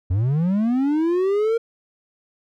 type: linear sweep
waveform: triangle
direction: up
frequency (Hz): 84.6 to 466.2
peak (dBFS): -15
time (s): 0.1-1.58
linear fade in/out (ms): 10
effects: none